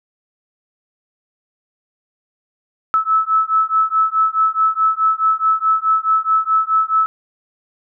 sine beating tone pair, 1302 / 1306.7 Hz, E6 / E6, -22 / -16 cents, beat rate 4.7 Hz, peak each -16 dBFS, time 2.94-7.06 s, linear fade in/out 0 ms, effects none

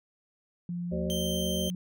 sine tone with pitch glide, 174.61 to 179.62 Hz, F3 to F3, 0 to +49 cents, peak -31 dBFS, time 0.69-1.75 s, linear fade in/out 2 ms, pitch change +49 cents, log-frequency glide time 1.3-1.46 s
harmonic tone, 75.5 Hz, D2, 48 cents sharp, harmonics 1 / 3 / 5 / 7 / 8, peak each -37 / -37 / -37 / -37 / -37 dBFS, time 0.91-1.7 s, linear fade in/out 20 ms
sawtooth tone, 3136 Hz, G7, in tune, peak -30 dBFS, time 1.1-1.7 s, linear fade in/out 0 ms
effects none

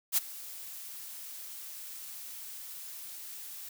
blue noise with ADSR envelope, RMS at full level -24 dBFS, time 0.12-3.69 s, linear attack 51 ms, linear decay 21 ms, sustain -20 dB, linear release 4 ms, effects none

